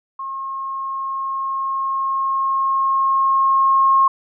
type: tone with level ramp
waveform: sine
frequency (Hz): 1078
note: C#6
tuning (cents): -49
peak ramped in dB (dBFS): -25 to -10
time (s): 0.19-4.08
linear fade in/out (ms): 5
effects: none